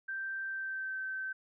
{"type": "tone with pitch glide", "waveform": "sine", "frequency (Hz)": [1567, 1543.6], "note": ["G6", "G6"], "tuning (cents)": [-1, -27], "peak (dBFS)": -35, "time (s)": [0.08, 1.33], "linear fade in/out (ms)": 10, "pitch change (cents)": -26, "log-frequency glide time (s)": [0.46, 0.99], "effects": []}